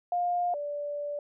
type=tone pair in turn; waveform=sine; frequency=707 / 582.3 Hz; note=F5 / D5; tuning=+21 / -15 cents; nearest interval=minor third; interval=336 cents; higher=first; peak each=-25 / -31 dBFS; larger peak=first; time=0.12-0.54 / 0.54-1.19 s; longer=second; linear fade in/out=2 ms; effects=none